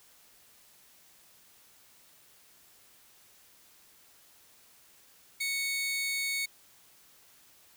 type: tone pair together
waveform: sawtooth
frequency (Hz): 2217 / 3732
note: C#7 / A#7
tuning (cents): 0 / +1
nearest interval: major sixth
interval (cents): 901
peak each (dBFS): -27 / -37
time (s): 5.4-6.46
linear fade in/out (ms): 10
effects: white hiss -60 dBFS RMS until 7.76 s